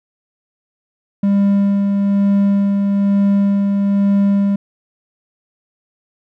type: tone with tremolo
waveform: triangle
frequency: 199.7 Hz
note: G3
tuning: 32 cents sharp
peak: -8 dBFS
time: 1.23-4.56 s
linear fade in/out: 5 ms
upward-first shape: sine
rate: 1.1 Hz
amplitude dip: 30%
effects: none